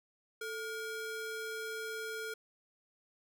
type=ring-modulated tone; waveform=square; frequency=932.3 Hz; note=A#5; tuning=in tune; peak=-36 dBFS; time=0.41-2.34 s; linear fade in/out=5 ms; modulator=492 Hz; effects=none